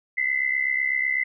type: tone pair together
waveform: sine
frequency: 2004 / 2072 Hz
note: B6 / C7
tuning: +25 / -17 cents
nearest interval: minor second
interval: 58 cents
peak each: -24 dBFS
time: 0.17-1.24 s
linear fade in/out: 10 ms
effects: none